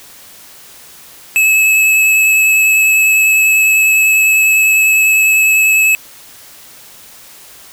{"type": "tone with vibrato", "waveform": "square", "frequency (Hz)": 2592, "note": "E7", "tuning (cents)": -30, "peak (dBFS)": -8, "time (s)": [1.36, 5.95], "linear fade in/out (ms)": 0, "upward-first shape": "sine", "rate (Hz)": 10, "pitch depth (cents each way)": 11, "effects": ["white hiss -38 dBFS RMS until 7.72 s"]}